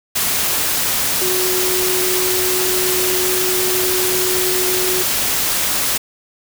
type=tone in noise; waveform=sine; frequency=368 Hz; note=F#4; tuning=9 cents flat; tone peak=-20 dBFS; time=1.21-5.03 s; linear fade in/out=10 ms; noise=white; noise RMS=-18 dBFS; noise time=0.15-5.98 s; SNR=-5 dB; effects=none